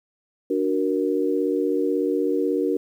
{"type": "chord", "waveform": "sine", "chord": "D augmented", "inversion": "none", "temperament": "equal with one note detuned", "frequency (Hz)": [293.7, 370, 468.1], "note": ["D4", "F#4", "A#4"], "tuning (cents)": [0, 0, 7], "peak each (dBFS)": -24, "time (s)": [0.5, 2.77], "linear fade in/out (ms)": 5, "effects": ["9-bit"]}